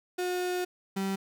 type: tone pair in turn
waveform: 35% pulse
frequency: 360.9 / 193.85 Hz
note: F#4 / G3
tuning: -43 / -19 cents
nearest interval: major seventh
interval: 1076 cents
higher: first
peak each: -27 dBFS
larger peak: neither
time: 0.18-0.65 / 0.96-1.16 s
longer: first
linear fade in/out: 10 ms
effects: none